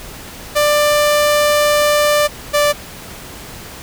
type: tone pair in turn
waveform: sawtooth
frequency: 592 / 587.2 Hz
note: D5 / D5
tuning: +14 / 0 cents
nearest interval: unison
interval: 14 cents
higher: first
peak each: -7 dBFS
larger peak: neither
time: 0.55-2.28 / 2.53-2.73 s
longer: first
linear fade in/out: 20 ms
effects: pink hiss -33 dBFS RMS until 3.82 s